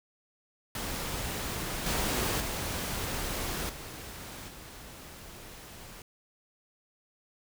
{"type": "noise with level steps", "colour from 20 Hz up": "pink", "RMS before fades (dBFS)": [-35, -30, -34, -43, -47], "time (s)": [0.75, 6.02], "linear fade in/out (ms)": 2, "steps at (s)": [1.86, 2.4, 3.69, 4.48], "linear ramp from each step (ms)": 5, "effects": []}